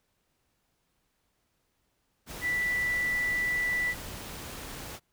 sine tone in noise, 1971 Hz, B6, 4 cents flat, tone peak -26 dBFS, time 2.41-3.95 s, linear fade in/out 50 ms, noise pink, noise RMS -41 dBFS, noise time 2.26-5 s, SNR +12 dB, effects pink hiss -75 dBFS RMS until 5.12 s

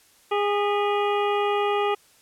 harmonic tone with a mistuned harmonic, 410 Hz, G#4, 22 cents flat, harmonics 1 / 2 / 3 / 5 / 6 / 7 / 8, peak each -23 / -26 / -28 / -36 / -35 / -37 / -42 dBFS, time 0.31-1.95 s, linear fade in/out 10 ms, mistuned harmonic 5, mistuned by -66 cents, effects white hiss -57 dBFS RMS until 2.21 s + low-pass 12000 Hz 12 dB/octave

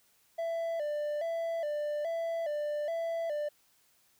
triangle tone with vibrato, 628 Hz, D#5, 16 cents sharp, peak -29 dBFS, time 0.38-3.49 s, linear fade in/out 10 ms, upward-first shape square, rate 1.2 Hz, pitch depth 100 cents each way, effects white hiss -68 dBFS RMS until 4.19 s

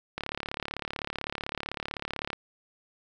click train, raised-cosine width 0.3 ms, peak -16 dBFS, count 78, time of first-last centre 0.18-2.331 s, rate 35.8 Hz, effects none

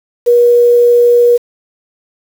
sine tone with quantisation, 480.4 Hz, B4, 48 cents flat, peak -4 dBFS, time 0.26-1.38 s, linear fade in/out 20 ms, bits 5, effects none

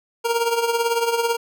25% pulse tone with tremolo, 466.2 Hz, A#4, in tune, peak -12 dBFS, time 0.24-1.37 s, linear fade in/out 20 ms, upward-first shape triangle, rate 18 Hz, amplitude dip 70%, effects none

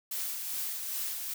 blue noise with tremolo, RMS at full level -34 dBFS, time 0.11-1.34 s, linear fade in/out 5 ms, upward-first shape sine, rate 2.5 Hz, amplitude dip 35%, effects none

